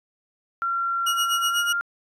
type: tone with pitch glide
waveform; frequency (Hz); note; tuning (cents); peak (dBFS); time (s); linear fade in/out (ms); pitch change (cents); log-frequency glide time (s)
sine; 1370 to 1396.4; F6 to F6; -34 to -1; -22; 0.62-1.81; 0; +33; 1.5-1.57
type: tone with tremolo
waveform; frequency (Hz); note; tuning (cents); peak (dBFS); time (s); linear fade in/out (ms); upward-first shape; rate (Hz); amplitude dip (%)
sawtooth; 2890; F#7; -41; -18; 1.06-1.73; 10; sine; 8.1; 85
effects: resampled to 32000 Hz